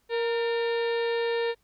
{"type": "harmonic tone with a mistuned harmonic", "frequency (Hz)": 466.2, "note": "A#4", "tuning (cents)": 0, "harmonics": [1, 2, 3, 4, 5, 6, 7, 8, 9, 10], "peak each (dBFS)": [-25, -36, -45, -36, -41, -43, -49, -42, -46, -55], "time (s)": [0.09, 1.55], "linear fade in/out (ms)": 50, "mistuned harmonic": 4, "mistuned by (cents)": -59, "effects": ["added 50 Hz sine -70 dBFS peak until 1.63 s", "pink hiss -70 dBFS RMS until 1.63 s"]}